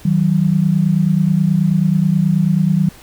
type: tone pair together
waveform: sine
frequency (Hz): 158.28 / 187.6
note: D#3 / F#3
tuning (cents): +30 / +24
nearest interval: minor third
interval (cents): 294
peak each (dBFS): -14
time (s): 0.05-2.89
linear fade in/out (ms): 5
effects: pink hiss -42 dBFS RMS until 3.02 s